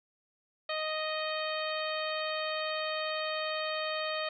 harmonic tone, 622.3 Hz, D#5, in tune, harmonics 1 / 2 / 3 / 4 / 5 / 6 / 7, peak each -35 / -38 / -40 / -41 / -42 / -43 / -43 dBFS, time 0.69-4.29 s, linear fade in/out 5 ms, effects none

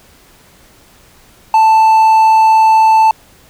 triangle tone, 882 Hz, A5, 4 cents sharp, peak -3 dBFS, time 1.54-3.11 s, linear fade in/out 2 ms, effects pink hiss -45 dBFS RMS until 3.49 s

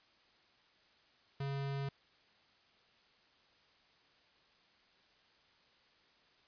square tone, 138.59 Hz, C#3, in tune, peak -37 dBFS, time 1.4-1.89 s, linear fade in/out 5 ms, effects white hiss -68 dBFS RMS until 6.47 s + resampled to 11025 Hz

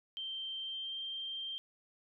sine tone with pitch glide, 3136 to 3163 Hz, G7 to G7, 0 to +15 cents, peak -38 dBFS, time 0.17-1.58 s, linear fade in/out 0 ms, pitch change +15 cents, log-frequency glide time 0.6-0.97 s, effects none

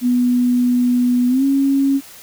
sine tone with pitch glide, 246.1 to 274.6 Hz, B3 to C#4, -6 to -16 cents, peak -12 dBFS, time 0.01-2.01 s, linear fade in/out 50 ms, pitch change +190 cents, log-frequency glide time 1.28-1.44 s, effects white hiss -40 dBFS RMS until 2.22 s

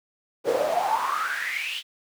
brown noise with high-pass filter sweep, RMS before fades -26 dBFS, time 0.44-1.83 s, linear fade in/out 50 ms, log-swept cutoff 440 to 3200 Hz, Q 9.7, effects none

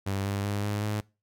sawtooth tone with pitch steps, 98 / 99.83 / 101.69 / 103.59 / 105.52 Hz, G2 / G2 / G#2 / G#2 / G#2, 0 / +32 / -36 / -4 / +28 cents, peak -24 dBFS, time 0.06-1.01 s, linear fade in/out 10 ms, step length 190 ms, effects noise-tail reverb RT60 0.3 s tail -24 dB re dry

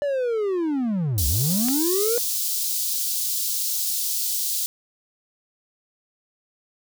triangle linear two-way sweep, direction down then up, 587.3 to 62.2 to 486.7 Hz, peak -19 dBFS, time 0.02-2.18 s, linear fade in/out 0 ms, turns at 1.27 s
white high-pass noise, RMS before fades -25 dBFS, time 1.18-4.66 s, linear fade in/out 0 ms, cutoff 4000 Hz, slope 24 dB/octave
click, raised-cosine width 0.3 ms, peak -15 dBFS, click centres 1.685 s
effects none

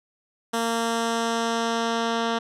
10% pulse tone with low-pass filter sweep, 230 Hz, A#3, 23 cents flat, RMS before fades -25 dBFS, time 0.53-2.39 s, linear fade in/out 10 ms, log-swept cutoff 11000 to 4200 Hz, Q 1.1, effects none

